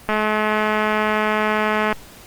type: click train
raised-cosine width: 0.5 ms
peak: -5 dBFS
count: 394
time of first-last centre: 0.09-1.926 s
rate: 214 Hz
effects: pink hiss -43 dBFS RMS until 2.26 s + Opus 32 kbps